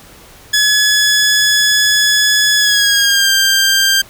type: tone with pitch glide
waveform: 15% pulse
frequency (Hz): 1698 to 1584.3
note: G#6 to G6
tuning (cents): +38 to +18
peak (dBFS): -3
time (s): 0.53-4.02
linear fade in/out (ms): 10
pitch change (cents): -120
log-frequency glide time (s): 2.57-3.31
effects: pink hiss -40 dBFS RMS until 4.09 s